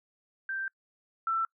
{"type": "tone pair in turn", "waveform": "sine", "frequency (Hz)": [1568, 1335.9], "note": ["G6", "E6"], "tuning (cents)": [0, 23], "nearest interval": "minor third", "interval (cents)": 277, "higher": "first", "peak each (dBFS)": [-31, -26], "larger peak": "second", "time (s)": [[0.49, 0.68], [1.27, 1.45]], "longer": "first", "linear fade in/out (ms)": 2, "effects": ["noise-tail reverb RT60 0.1 s tail -26 dB re dry"]}